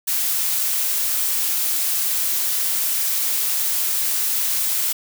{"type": "noise", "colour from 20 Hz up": "blue", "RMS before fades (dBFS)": -21, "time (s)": [0.07, 4.93], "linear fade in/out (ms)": 10, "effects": []}